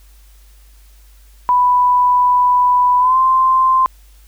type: tone with pitch glide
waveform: sine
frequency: 990 to 1042.8 Hz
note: B5 to C6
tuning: +4 to -6 cents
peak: -9 dBFS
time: 1.49-3.86 s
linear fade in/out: 0 ms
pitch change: +90 cents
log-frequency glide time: 2.99-3.17 s
effects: added 50 Hz sine -42 dBFS peak until 4.27 s + white hiss -53 dBFS RMS until 4.27 s